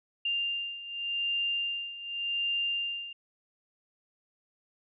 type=beating tone pair; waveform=sine; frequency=2794 / 2794.87 Hz; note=F7 / F7; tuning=0 / +1 cents; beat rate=0.87 Hz; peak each=-35 / -31 dBFS; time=0.25-3.13 s; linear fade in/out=5 ms; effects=none